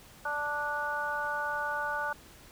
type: harmonic tone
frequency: 293.7 Hz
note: D4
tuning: in tune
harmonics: 2 / 3 / 4 / 5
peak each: -39 / -35 / -38 / -33 dBFS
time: 0.25-2.13 s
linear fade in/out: 5 ms
effects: pink hiss -54 dBFS RMS until 2.51 s